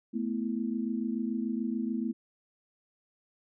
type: chord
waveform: sine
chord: A suspended second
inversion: none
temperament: equal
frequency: 220 / 246.9 / 329.6 Hz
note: A3 / B3 / E4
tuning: 0 / 0 / 0 cents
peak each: -32 / -33 / -37 dBFS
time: 0.13-2.13 s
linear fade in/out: 20 ms
effects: none